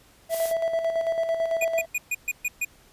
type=tone with tremolo; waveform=triangle; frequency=659.3 Hz; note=E5; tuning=in tune; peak=-19 dBFS; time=0.29-1.86 s; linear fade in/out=50 ms; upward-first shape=square; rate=9 Hz; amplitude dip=50%
type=noise; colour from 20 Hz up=blue; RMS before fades=-33 dBFS; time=0.29-0.54 s; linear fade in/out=50 ms
type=tone bursts; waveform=square; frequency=2457 Hz; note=D#7; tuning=22 cents flat; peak=-24 dBFS; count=7; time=1.61-2.649 s; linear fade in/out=5 ms; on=37 ms; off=130 ms
effects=pink hiss -56 dBFS RMS until 2.92 s + resampled to 32000 Hz